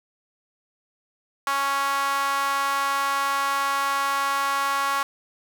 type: tone with high-pass filter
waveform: sawtooth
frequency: 277.2 Hz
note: C#4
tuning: in tune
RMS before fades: -24 dBFS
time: 1.47-5.03 s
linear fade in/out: 2 ms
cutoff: 1100 Hz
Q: 3.7
effects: none